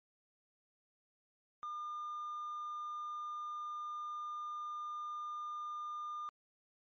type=tone; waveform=triangle; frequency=1207 Hz; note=D6; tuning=47 cents sharp; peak=-37 dBFS; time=1.63-6.29 s; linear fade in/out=0 ms; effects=tanh soft clip ceiling -35 dBFS + MP3 32 kbps